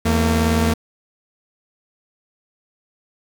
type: tone pair together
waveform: sawtooth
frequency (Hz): 82.41 / 228.2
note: E2 / A#3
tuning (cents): 0 / -37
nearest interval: octave + tritone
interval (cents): 1763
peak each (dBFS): -14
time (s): 0.05-0.74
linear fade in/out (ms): 10
effects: 7-bit